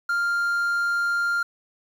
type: tone with quantisation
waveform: triangle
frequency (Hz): 1396.9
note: F6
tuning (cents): 0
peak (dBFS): -19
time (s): 0.09-1.43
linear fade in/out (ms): 5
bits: 8
effects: none